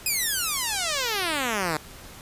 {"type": "exponential sweep", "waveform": "5% pulse", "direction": "down", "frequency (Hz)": [2554, 148], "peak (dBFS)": -13, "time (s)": [0.06, 1.77], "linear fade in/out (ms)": 2, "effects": ["pink hiss -44 dBFS RMS until 2.21 s", "resampled to 32000 Hz"]}